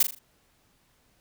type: noise with echo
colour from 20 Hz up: blue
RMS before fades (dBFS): -19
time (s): 0-0.03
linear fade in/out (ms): 5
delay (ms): 40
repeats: 4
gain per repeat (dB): -8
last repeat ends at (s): 0.19
effects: pink hiss -66 dBFS RMS until 1.2 s